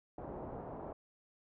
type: low-pass noise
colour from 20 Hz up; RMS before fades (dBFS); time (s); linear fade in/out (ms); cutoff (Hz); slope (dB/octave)
white; -45; 0.18-0.93; 5; 810; 24
effects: none